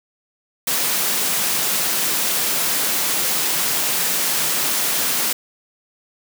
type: high-pass noise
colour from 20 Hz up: white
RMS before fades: -20 dBFS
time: 0.67-5.33 s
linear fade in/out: 5 ms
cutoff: 130 Hz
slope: 96 dB/octave
effects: none